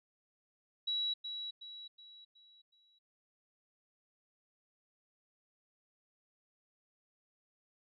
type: tone with echo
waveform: sine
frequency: 3900 Hz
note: B7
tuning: 23 cents flat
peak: -32 dBFS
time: 0.87-1.14 s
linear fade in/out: 10 ms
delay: 370 ms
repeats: 5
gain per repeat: -7 dB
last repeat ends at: 2.99 s
effects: none